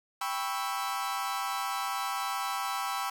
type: chord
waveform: 40% pulse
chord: C# half-diminished seventh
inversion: second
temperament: equal with one note detuned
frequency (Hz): 789.4 / 987.8 / 1108.7 / 1318.5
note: G5 / B5 / C#6 / E6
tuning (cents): +12 / 0 / 0 / 0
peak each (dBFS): -35 / -36 / -37 / -35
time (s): 0.21-3.1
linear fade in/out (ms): 5
effects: 9-bit